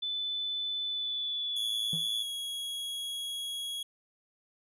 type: tone with pitch glide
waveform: sine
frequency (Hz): 3504 to 3432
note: A7 to A7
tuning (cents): -8 to -44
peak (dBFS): -31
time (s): 0.02-2.23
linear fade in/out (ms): 10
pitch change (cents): -36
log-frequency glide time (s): 0.84-1.56
type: tone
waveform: 45% pulse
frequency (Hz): 3322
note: G#7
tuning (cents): 0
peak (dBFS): -34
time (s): 1.56-3.83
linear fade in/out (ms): 5
type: tone with exponential decay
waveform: triangle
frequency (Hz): 164.3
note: E3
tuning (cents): -5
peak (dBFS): -30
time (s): 1.93-2.1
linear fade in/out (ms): 2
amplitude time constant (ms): 36
effects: resampled to 32000 Hz